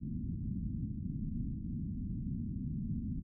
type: low-pass noise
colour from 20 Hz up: white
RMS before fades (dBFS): -38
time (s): 0-3.23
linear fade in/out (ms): 50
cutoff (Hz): 250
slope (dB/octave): 48
effects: none